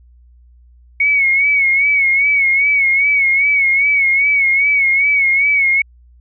sine tone with vibrato, 2217 Hz, C#7, in tune, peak -10 dBFS, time 1-5.82 s, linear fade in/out 5 ms, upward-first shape sine, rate 2.5 Hz, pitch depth 65 cents each way, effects added 60 Hz sine -43 dBFS peak until 6.2 s

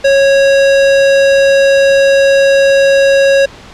square tone, 550 Hz, C#5, 14 cents flat, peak -6 dBFS, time 0.04-3.46 s, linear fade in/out 10 ms, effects pink hiss -34 dBFS RMS until 3.73 s + low-pass 5000 Hz 12 dB/octave

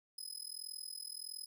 25% pulse tone with amplitude modulation, 5060 Hz, D#8, 28 cents sharp, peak -35 dBFS, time 0.18-1.46 s, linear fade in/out 5 ms, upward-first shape sine, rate 41.5 Hz, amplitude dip 95%, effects none

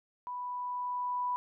sine tone with level ramp, 987.8 Hz, B5, in tune, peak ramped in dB -36 to -29 dBFS, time 0.27-1.36 s, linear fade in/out 0 ms, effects none

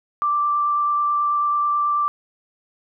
sine tone with vibrato, 1174.7 Hz, D6, in tune, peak -17 dBFS, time 0.22-2.08 s, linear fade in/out 0 ms, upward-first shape triangle, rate 9.2 Hz, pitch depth 9 cents each way, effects none

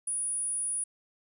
sine tone, 9740 Hz, D#9, 38 cents flat, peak -29 dBFS, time 0.07-0.84 s, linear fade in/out 5 ms, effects none

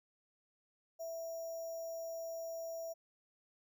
sine tone with sample-and-hold, 659.3 Hz, E5, in tune, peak -40 dBFS, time 0.99-2.94 s, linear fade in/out 20 ms, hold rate 6300 Hz, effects none

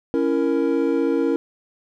triangle chord, A# diminished, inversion first, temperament equal with one note detuned, 277.2 / 333.1 / 466.2 Hz, C#4 / E4 / A#4, 0 / +18 / 0 cents, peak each -20 dBFS, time 0.14-1.36 s, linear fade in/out 0 ms, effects none

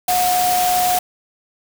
sine tone in noise, 725 Hz, F#5, 35 cents flat, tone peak -15 dBFS, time 0.08-0.99 s, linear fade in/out 5 ms, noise white, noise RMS -22 dBFS, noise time 0.08-0.99 s, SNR +4 dB, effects none

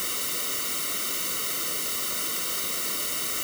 white noise with comb filter, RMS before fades -29 dBFS, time 0-3.43 s, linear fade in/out 0 ms, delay 1.2 ms, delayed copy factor -1, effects none

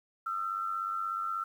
sine tone pair together, 1250.4 / 1347 Hz, D#6 / E6, +8 / +37 cents, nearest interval minor second, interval 129 cents, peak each -38 / -32 dBFS, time 0.26-1.44 s, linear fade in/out 5 ms, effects 10-bit

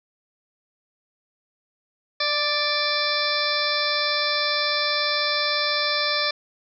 harmonic tone with a mistuned harmonic, 587.3 Hz, D5, in tune, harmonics 1 / 2 / 3 / 4 / 6 / 7 / 8 / 9, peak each -29 / -29 / -29 / -29 / -29 / -29 / -29 / -29 dBFS, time 2.2-6.31 s, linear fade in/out 5 ms, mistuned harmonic 1, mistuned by +16 cents, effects none

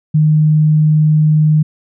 sine tone, 153.7 Hz, D#3, 21 cents flat, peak -7 dBFS, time 0.14-1.63 s, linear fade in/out 10 ms, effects none

